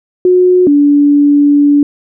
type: tone pair in turn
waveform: sine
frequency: 363.7 / 288.7 Hz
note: F#4 / D4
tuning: -30 / -30 cents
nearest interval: major third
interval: 400 cents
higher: first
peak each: -4 dBFS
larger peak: neither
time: 0.25-0.67 / 0.67-1.83 s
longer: second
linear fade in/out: 2 ms
effects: none